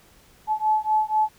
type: beating tone pair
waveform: sine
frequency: 860 / 864.1 Hz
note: A5 / A5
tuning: -40 / -32 cents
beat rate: 4.1 Hz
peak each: -22 dBFS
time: 0.47-1.29 s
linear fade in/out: 50 ms
effects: pink hiss -55 dBFS RMS until 1.38 s